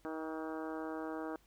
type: harmonic tone with a mistuned harmonic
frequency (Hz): 158.5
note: D#3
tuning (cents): +32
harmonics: 2 / 3 / 4 / 5 / 6 / 7 / 8 / 9 / 10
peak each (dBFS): -41 / -45 / -47 / -49 / -51 / -52 / -53 / -54 / -55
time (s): 0.05-1.36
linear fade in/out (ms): 0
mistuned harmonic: 7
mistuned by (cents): +29
effects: added 50 Hz sine -70 dBFS peak until 1.46 s + pink hiss -70 dBFS RMS until 1.46 s